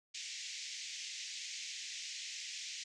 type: band-pass noise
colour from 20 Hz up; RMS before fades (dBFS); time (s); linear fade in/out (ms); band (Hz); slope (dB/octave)
white; -45; 0.14-2.84; 10; 2000 to 7000; 48
effects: none